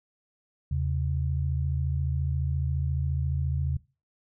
sine tone pair together, 79.8 / 134.2 Hz, D#2 / C3, +44 / +44 cents, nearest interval major sixth, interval 900 cents, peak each -27 / -28 dBFS, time 0.71-3.77 s, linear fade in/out 5 ms, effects noise-tail reverb RT60 0.3 s tail -20 dB re dry

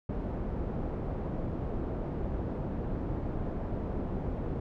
pink low-pass noise, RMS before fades -34 dBFS, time 0.09-4.6 s, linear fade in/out 5 ms, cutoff 560 Hz, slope 12 dB/octave, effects none

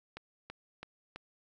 click train, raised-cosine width 0.3 ms, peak -27 dBFS, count 4, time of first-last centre 0.17-1.16 s, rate 3.03 Hz, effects none

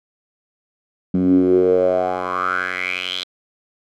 10% pulse tone with band-pass filter sweep, 91.4 Hz, F#2, 21 cents flat, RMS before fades -18 dBFS, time 1.14-3.24 s, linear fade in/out 5 ms, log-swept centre 210 to 3700 Hz, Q 6.7, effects none

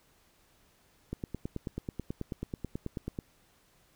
click train, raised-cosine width 3 ms, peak -22 dBFS, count 20, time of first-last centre 1.13-3.189 s, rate 9.23 Hz, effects pink hiss -66 dBFS RMS until 3.95 s

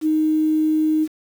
sine tone, 311.1 Hz, D#4, in tune, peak -15 dBFS, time 0.01-1.08 s, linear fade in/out 50 ms, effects 7-bit

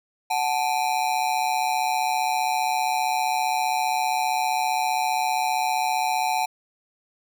square ring-modulated tone, 806 Hz, G5, 48 cents sharp, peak -19 dBFS, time 0.3-6.46 s, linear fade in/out 10 ms, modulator 67.6 Hz, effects none

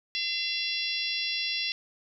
harmonic tone, 682 Hz, F5, 41 cents flat, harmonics 3 / 4 / 5 / 6 / 7 / 8, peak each -38 / -33 / -34 / -36 / -35 / -37 dBFS, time 0.15-1.72 s, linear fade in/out 0 ms, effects none

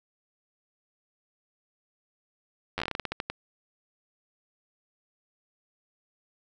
slowing click train, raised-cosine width 0.3 ms, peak -14 dBFS, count 14, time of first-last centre 2.78-3.3 s, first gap 10 ms, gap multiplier 1.21, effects none

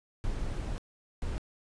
brown noise bursts at uneven times, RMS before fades -33 dBFS, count 2, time 0.24-0.78 / 1.22-1.38 s, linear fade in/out 0 ms, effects resampled to 22050 Hz

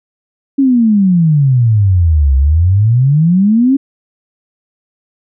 sine exponential two-way sweep, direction down then up, 280.8 to 65.41 to 280.8 Hz, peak -6 dBFS, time 0.58-3.77 s, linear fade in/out 10 ms, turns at 2.36 s, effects none

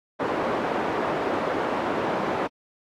pink band-pass noise, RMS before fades -26 dBFS, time 0.19-2.48 s, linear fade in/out 20 ms, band 310 to 1200 Hz, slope 12 dB/octave, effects AAC 64 kbps

